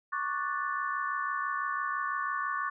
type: chord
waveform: sine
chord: D major seventh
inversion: third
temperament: equal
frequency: 1108.7 / 1174.7 / 1480 / 1760 Hz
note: C#6 / D6 / F#6 / A6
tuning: 0 / 0 / 0 / 0 cents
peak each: -33 / -36 / -37 / -37 dBFS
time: 0.12-2.7 s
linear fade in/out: 10 ms
effects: none